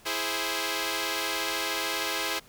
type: chord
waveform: 5% pulse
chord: E augmented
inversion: none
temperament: equal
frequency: 329.6 / 415.3 / 523.3 Hz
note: E4 / G#4 / B#4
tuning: 0 / 0 / 0 cents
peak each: -21 dBFS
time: 0.05-2.4 s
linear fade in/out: 20 ms
effects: pink hiss -55 dBFS RMS until 2.48 s